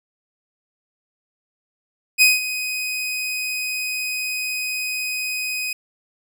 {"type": "tone with ADSR envelope", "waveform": "sawtooth", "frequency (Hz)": 2506, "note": "D#7", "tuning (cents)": 12, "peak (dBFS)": -6, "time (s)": [2.18, 5.73], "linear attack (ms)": 37, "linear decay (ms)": 180, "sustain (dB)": -14, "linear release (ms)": 4, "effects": []}